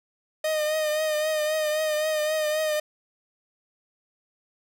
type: tone with vibrato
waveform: 45% pulse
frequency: 616 Hz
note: D#5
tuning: 17 cents flat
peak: -23 dBFS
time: 0.44-2.8 s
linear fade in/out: 5 ms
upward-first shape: triangle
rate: 3.8 Hz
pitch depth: 42 cents each way
effects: none